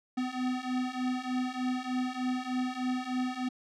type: beating tone pair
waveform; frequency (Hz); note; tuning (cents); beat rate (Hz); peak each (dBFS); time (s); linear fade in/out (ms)
square; 251.4 / 254.7; B3 / C4; +31 / -46; 3.3; -35 / -33; 0.17-3.49; 10
effects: low-pass 5000 Hz 12 dB/octave